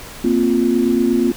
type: chord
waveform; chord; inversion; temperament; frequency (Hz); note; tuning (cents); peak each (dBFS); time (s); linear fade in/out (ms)
sine; Bb suspended second; none; equal; 233.1 / 261.6 / 349.2; Bb3 / C4 / F4; 0 / 0 / 0; -17; 0.24-1.32; 5
effects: pink hiss -35 dBFS RMS until 1.36 s